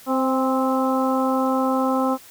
harmonic tone with a mistuned harmonic, 261.6 Hz, C4, in tune, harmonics 1 / 2 / 3 / 4 / 5, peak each -21 / -24 / -26 / -27 / -28 dBFS, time 0.06-2.18 s, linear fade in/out 50 ms, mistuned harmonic 3, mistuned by +28 cents, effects white hiss -46 dBFS RMS until 2.3 s

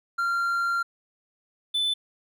triangle tone pair in turn, 1383 / 3509 Hz, F6 / A7, -17 / -5 cents, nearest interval octave + major third, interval 1612 cents, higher second, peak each -21 dBFS, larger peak neither, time 0.18-0.83 / 1.74-1.94 s, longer first, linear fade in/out 10 ms, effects none

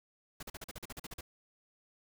pink noise bursts, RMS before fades -44 dBFS, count 12, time 0.4-1.21 s, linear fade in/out 5 ms, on 29 ms, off 42 ms, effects none

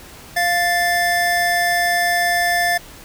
square tone pair together, 698.5 / 1760 Hz, F5 / A6, 0 / 0 cents, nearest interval octave + major third, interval 1600 cents, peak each -19 dBFS, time 0.36-2.78 s, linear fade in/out 10 ms, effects pink hiss -40 dBFS RMS until 3.04 s

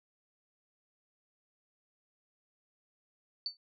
sine tone with exponential decay, 4500 Hz, C#8, 25 cents sharp, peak -29 dBFS, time 3.46-3.57 s, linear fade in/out 1 ms, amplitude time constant 23 ms, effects none

